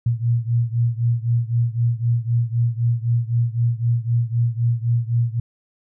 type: beating tone pair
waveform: sine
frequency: 116.54 / 120.44 Hz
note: A#2 / B2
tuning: 0 / -43 cents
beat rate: 3.9 Hz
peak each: -19 / -21 dBFS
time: 0.06-5.4 s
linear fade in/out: 5 ms
effects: none